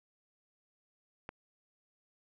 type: click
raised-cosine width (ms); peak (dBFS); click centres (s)
0.5; -26; 1.291
effects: none